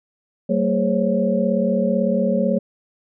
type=tone cluster; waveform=sine; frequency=190.1 / 226.1 / 415.8 / 515 / 553 Hz; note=F#3 / A3 / G#4 / C5 / C#5; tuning=+47 / +47 / +2 / -28 / -4 cents; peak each=-21 / -21 / -28 / -28 / -21 dBFS; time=0.49-2.59 s; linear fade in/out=10 ms; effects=none